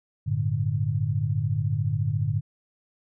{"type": "chord", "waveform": "sine", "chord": "G suspended second", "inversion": "none", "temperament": "equal with one note detuned", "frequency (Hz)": [98, 112.25, 146.83], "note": ["G2", "A2", "D3"], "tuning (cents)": [0, 35, 0], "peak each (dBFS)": [-28, -26, -27], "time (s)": [0.26, 2.41], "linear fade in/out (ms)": 20, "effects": []}